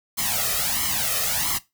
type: noise with flanger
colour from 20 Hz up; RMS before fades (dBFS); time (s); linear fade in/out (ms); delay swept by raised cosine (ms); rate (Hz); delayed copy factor
white; -24; 0.17-1.59; 20; 0.95 to 1.63; 1.5; +1
effects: noise-tail reverb RT60 0.2 s tail -18 dB re dry